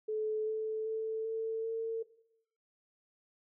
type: tone with pitch steps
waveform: sine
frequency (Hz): 432.2 / 437 / 441.8 / 446.7 / 451.6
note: A4 / A4 / A4 / A4 / A4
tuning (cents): -31 / -12 / +7 / +26 / +45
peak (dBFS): -32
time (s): 0.08-2.03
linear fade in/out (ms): 10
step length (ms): 390
effects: noise-tail reverb RT60 0.7 s tail -17 dB re dry